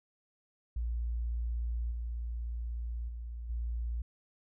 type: tone with level steps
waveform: sine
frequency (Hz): 58.27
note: A#1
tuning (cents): 0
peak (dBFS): -31 / -34 / -38 / -32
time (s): 0.76-4.02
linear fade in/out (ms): 5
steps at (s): 1.91 / 3.08 / 3.49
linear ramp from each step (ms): 10
effects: none